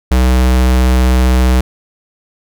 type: tone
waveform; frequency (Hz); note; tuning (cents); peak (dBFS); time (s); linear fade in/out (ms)
square; 63.2; B1; +41; -8; 0.11-1.61; 5
effects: none